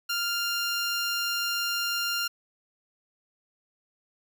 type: tone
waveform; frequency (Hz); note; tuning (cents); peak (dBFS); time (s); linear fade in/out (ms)
15% pulse; 1396.9; F6; 0; -20; 0.09-2.28; 10
effects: none